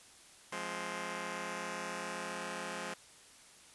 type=chord; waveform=5% pulse; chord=F minor; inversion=none; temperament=just; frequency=174.61 / 209.5 / 261.9 Hz; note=F3 / Ab3 / C4; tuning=0 / +15 / +2 cents; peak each=-32 / -31 / -35 dBFS; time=0.52-2.94 s; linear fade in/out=5 ms; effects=white hiss -58 dBFS RMS until 3.74 s + resampled to 24000 Hz